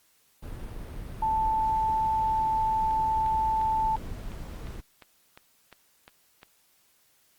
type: noise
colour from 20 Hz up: brown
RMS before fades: -37 dBFS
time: 0.42-4.81 s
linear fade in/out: 10 ms
type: tone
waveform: sine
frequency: 880 Hz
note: A5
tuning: in tune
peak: -23 dBFS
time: 1.22-3.96 s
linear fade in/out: 5 ms
type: click train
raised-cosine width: 0.3 ms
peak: -30 dBFS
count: 11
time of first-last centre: 2.91-6.431 s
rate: 2.84 Hz
effects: white hiss -65 dBFS RMS until 7.38 s + Opus 48 kbps